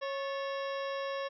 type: harmonic tone with a mistuned harmonic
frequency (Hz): 549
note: C#5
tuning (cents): -17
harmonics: 1 / 2 / 3 / 4 / 5 / 6 / 7 / 9 / 10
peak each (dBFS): -35 / -40 / -44 / -51 / -49 / -50 / -52 / -58 / -53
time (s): 0.01-1.29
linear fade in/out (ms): 20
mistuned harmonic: 3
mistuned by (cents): +92
effects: none